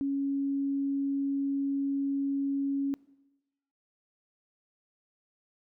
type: tone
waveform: sine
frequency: 277.2 Hz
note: C#4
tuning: in tune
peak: -27 dBFS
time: 0.01-2.94 s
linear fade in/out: 0 ms
effects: noise-tail reverb RT60 1.0 s tail -22 dB re dry